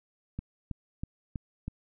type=click train; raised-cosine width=5 ms; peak=-22 dBFS; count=5; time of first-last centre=0.39-1.68 s; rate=3.1 Hz; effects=none